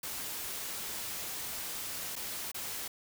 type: noise with dropouts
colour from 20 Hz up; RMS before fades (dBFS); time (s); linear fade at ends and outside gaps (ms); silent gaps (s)
white; -39; 0.03-2.88; 5; 2.156-2.162 / 2.517-2.544
effects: none

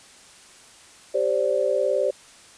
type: chord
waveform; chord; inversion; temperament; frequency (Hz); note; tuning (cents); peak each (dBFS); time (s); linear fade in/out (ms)
sine; G suspended fourth; none; equal with one note detuned; 392 / 523.3 / 582.6; G4 / C5 / D5; 0 / 0 / -14; -26 / -23 / -23; 1.14-2.11; 10
effects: white hiss -49 dBFS RMS until 2.57 s + resampled to 22050 Hz

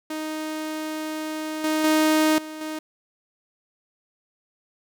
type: tone with level steps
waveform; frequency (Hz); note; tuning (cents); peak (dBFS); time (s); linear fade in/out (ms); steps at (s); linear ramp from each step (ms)
sawtooth; 311.1; D#4; 0; -24 / -17 / -13 / -30 / -25; 0.1-2.79; 5; 1.64 / 1.84 / 2.38 / 2.61; 2
effects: none

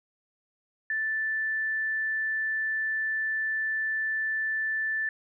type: tone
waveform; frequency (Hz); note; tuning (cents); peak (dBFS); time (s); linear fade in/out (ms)
sine; 1760; A6; 0; -26; 0.9-5.09; 2
effects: none

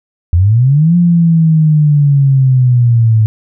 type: linear two-way sweep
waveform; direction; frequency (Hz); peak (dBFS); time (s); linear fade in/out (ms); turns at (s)
sine; up then down; 80.8 to 175.8 to 108; -5; 0.33-3.26; 0; 0.96
effects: none

